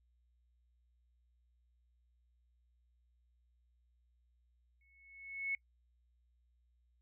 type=tone with exponential growth; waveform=sine; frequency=2200 Hz; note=C#7; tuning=14 cents flat; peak=-32 dBFS; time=4.81-5.55 s; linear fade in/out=2 ms; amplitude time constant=160 ms; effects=noise-tail reverb RT60 0.1 s tail -26 dB re dry + added 60 Hz sine -70 dBFS peak until 7.01 s